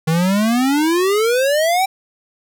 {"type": "exponential sweep", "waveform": "square", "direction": "up", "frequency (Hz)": [156.2, 784], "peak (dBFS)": -14, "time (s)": [0.07, 1.86], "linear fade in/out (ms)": 10, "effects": []}